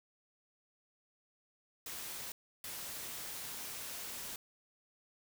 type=noise bursts at uneven times; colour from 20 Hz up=white; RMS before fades=-44 dBFS; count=2; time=1.86-2.32 / 2.64-4.36 s; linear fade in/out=2 ms; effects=none